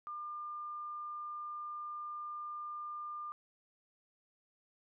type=tone; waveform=sine; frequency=1200 Hz; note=D6; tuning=37 cents sharp; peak=-40 dBFS; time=0.07-3.32 s; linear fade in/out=0 ms; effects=none